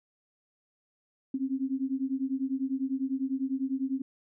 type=beating tone pair; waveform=sine; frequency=261.6 / 271.6 Hz; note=C4 / C#4; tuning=0 / -35 cents; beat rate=10 Hz; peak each=-31 dBFS; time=1.34-4.02 s; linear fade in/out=5 ms; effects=none